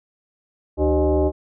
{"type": "tone with frequency modulation", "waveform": "sine", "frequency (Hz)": 155.56, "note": "D#3", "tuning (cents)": 0, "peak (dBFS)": -15, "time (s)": [0.77, 1.32], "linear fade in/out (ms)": 50, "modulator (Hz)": 227, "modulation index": 2.2, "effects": []}